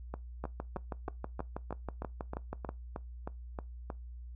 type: two click trains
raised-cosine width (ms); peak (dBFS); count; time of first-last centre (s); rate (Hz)
1; -24 / -23; 13 / 15; 0.14-3.902 / 0.44-2.691; 3.19 / 6.22
effects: noise-tail reverb RT60 0.2 s tail -21 dB re dry + added 60 Hz sine -43 dBFS peak until 4.35 s